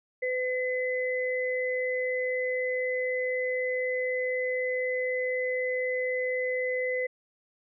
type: tone pair together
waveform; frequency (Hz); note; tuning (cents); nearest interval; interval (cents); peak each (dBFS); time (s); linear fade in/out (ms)
sine; 506 / 2024; B4 / B6; +42 / +42; 2 octaves; 2400; -28 / -31; 0.22-7.07; 10
effects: none